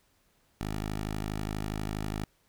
10% pulse tone, 52.3 Hz, G#1, 13 cents sharp, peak -24 dBFS, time 0.61-2.24 s, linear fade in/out 0 ms, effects pink hiss -69 dBFS RMS until 2.48 s

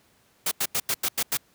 white noise bursts, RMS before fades -25 dBFS, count 7, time 0.46-1.372 s, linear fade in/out 5 ms, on 54 ms, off 89 ms, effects pink hiss -62 dBFS RMS until 1.54 s + high-pass 80 Hz 12 dB/octave

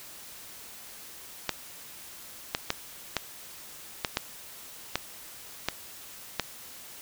clicks, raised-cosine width 0.2 ms, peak -8 dBFS, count 9, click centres 1.493 / 2.549 / 2.704 / 3.167 / 4.048 / 4.171 / 4.956 / 5.686 / 6.397 s, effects white hiss -46 dBFS RMS until 7.01 s

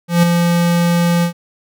square tone with ADSR envelope, 172.1 Hz, F3, 25 cents flat, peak -7 dBFS, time 0.08-1.33 s, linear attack 150 ms, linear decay 6 ms, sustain -5 dB, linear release 98 ms, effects none

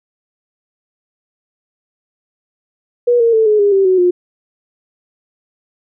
sine tone with pitch steps, 483.2 / 462.7 / 443.1 / 424.3 / 406.3 / 389.1 / 372.6 / 356.8 Hz, B4 / A#4 / A4 / G#4 / G#4 / G4 / F#4 / F4, -38 / -13 / +12 / +37 / -38 / -13 / +12 / +37 cents, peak -8 dBFS, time 3.07-4.11 s, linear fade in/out 10 ms, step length 130 ms, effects none

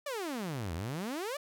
sawtooth exponential two-way sweep, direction down then up, 607 to 77.78 to 607 Hz, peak -31 dBFS, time 0.06-1.37 s, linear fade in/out 5 ms, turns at 0.74 s, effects none

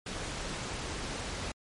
pink noise, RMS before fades -37 dBFS, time 0.06-1.52 s, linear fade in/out 5 ms, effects low-pass 8000 Hz 12 dB/octave + MP3 48 kbps

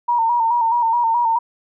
sine tone with vibrato, 932.3 Hz, A#5, in tune, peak -14 dBFS, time 0.08-1.39 s, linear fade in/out 10 ms, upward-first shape square, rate 4.7 Hz, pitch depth 47 cents each way, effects none

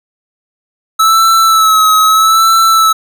square tone with vibrato, 1305 Hz, E6, 18 cents flat, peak -6 dBFS, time 0.99-2.93 s, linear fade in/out 10 ms, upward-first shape sine, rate 0.79 Hz, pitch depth 38 cents each way, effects none

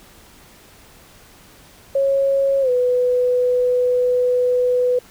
sine tone with pitch glide, 548 to 496.7 Hz, C#5 to B4, -20 to +10 cents, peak -14 dBFS, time 1.95-4.99 s, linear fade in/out 5 ms, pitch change -170 cents, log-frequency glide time 2.61-2.7 s, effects pink hiss -47 dBFS RMS until 5.1 s

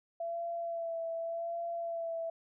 sine tone with vibrato, 671 Hz, E5, 31 cents sharp, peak -34 dBFS, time 0.2-2.3 s, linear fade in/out 5 ms, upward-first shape sine, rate 0.86 Hz, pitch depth 25 cents each way, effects none

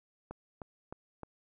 click train, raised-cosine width 1 ms, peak -28 dBFS, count 4, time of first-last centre 0.31-1.233 s, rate 3.25 Hz, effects none

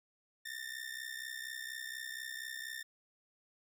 sawtooth ring-modulated tone, 1804 Hz, A6, 43 cents sharp, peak -35 dBFS, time 0.45-2.83 s, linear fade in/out 10 ms, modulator 32.1 Hz, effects none

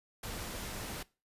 pink noise, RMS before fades -41 dBFS, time 0.23-1.03 s, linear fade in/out 5 ms, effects noise-tail reverb RT60 0.3 s tail -21 dB re dry + resampled to 32000 Hz

